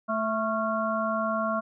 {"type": "harmonic tone with a mistuned harmonic", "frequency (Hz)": 220, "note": "A3", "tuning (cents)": 0, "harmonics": [1, 3, 5, 6], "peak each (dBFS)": [-31, -29, -30, -32], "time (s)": [0.08, 1.61], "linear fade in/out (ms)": 20, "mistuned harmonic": 6, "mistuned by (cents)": 76, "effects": []}